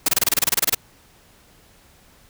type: noise bursts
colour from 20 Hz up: white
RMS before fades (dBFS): -17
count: 14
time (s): 0.06-0.748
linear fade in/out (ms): 5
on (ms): 25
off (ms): 26
effects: pink hiss -53 dBFS RMS until 2.29 s